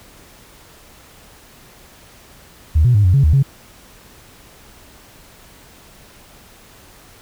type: tone with pitch steps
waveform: sine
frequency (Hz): 77.5 / 123 / 103.2 / 90.6 / 138.4 / 76.5 / 137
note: D#2 / B2 / G#2 / F#2 / C#3 / D#2 / C#3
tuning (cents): -6 / -7 / -10 / -36 / -2 / -29 / -20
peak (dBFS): -8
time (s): 2.75-3.429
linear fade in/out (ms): 10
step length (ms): 97
effects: tanh soft clip ceiling -4 dBFS + pink hiss -45 dBFS RMS until 7.21 s